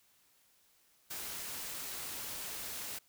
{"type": "noise", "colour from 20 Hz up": "white", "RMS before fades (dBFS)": -42, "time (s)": [1.1, 2.99], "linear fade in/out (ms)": 10, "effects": ["white hiss -69 dBFS RMS until 3.08 s"]}